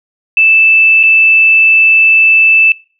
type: tone with dropouts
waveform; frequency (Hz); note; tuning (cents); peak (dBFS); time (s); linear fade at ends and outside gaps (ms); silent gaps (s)
sine; 2638; E7; +1; -4; 0.37-2.72; 2; 1.031-1.035
effects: noise-tail reverb RT60 0.4 s tail -23 dB re dry